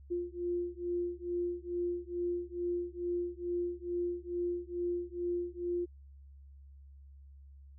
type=beating tone pair; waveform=sine; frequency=349.2 / 351.5 Hz; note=F4 / F4; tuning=0 / +11 cents; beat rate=2.3 Hz; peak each=-36 / -36 dBFS; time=0.1-5.86 s; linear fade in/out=20 ms; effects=added 69 Hz sine -51 dBFS peak until 7.78 s

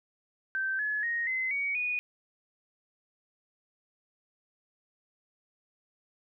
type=tone with pitch steps; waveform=sine; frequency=1554 / 1704.5 / 1869.5 / 2051 / 2249 / 2467 Hz; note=G6 / G#6 / A#6 / C7 / C#7 / D#7; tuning=-16 / +45 / +4 / -35 / +24 / -15 cents; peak=-28 dBFS; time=0.55-1.99 s; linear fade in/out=0 ms; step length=240 ms; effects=none

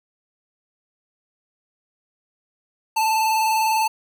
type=tone with vibrato; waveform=square; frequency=880 Hz; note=A5; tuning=in tune; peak=-18 dBFS; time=2.96-3.88 s; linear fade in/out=10 ms; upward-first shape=sine; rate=20 Hz; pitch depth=39 cents each way; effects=none

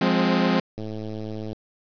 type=chord; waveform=sawtooth; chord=F minor; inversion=none; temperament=equal with one note detuned; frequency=177.05 / 207.7 / 261.6 Hz; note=F3 / Ab3 / C4; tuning=+24 / 0 / 0 cents; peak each=-19 dBFS; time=0.01-0.6 s; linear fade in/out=5 ms
type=click train; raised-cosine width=2 ms; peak=-21 dBFS; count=82; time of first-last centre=0.78-1.53 s; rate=108 Hz
effects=resampled to 11025 Hz + 7-bit

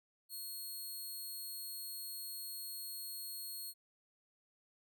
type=tone; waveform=5% pulse; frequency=4300 Hz; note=C8; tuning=47 cents sharp; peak=-36 dBFS; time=0.29-3.74 s; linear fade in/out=50 ms; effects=none

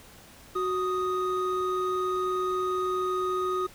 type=tone pair together; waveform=triangle; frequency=370 / 1244.5 Hz; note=F#4 / D#6; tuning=0 / 0 cents; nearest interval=octave + major sixth; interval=2100 cents; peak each=-26 / -27 dBFS; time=0.55-3.67 s; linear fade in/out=10 ms; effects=pink hiss -51 dBFS RMS until 3.74 s

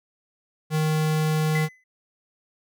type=tone; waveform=square; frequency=155.56 Hz; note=D#3; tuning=in tune; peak=-21 dBFS; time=0.7-1.69 s; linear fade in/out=50 ms
type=tone with exponential decay; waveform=triangle; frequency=2021 Hz; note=B6; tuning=39 cents sharp; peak=-24 dBFS; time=1.55-1.84 s; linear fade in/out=5 ms; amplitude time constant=62 ms
effects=none

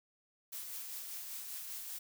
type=noise with tremolo; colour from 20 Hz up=blue; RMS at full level=-43 dBFS; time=0.52-1.99 s; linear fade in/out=10 ms; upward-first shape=sine; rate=5.1 Hz; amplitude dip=30%; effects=none

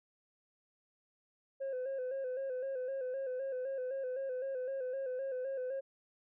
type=tone with vibrato; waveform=sine; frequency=523.3 Hz; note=C5; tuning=in tune; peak=-33 dBFS; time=1.6-5.81 s; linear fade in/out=20 ms; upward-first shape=square; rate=3.9 Hz; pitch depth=57 cents each way; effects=tanh soft clip ceiling -34 dBFS

